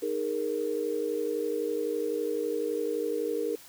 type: chord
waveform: sine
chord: D# suspended fourth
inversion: none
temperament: just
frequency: 311.1 / 414.8 / 466.7 Hz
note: D#4 / G#4 / A#4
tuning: 0 / -2 / +2 cents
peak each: -35 / -32 / -30 dBFS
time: 0.02-3.56 s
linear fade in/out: 10 ms
effects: white hiss -51 dBFS RMS until 3.68 s